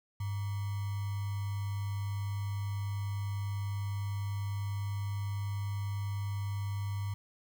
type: tone with sample-and-hold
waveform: sine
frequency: 100.2 Hz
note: G2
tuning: 38 cents sharp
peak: -32 dBFS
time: 0.2-7.14 s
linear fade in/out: 5 ms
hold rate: 1050 Hz
effects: none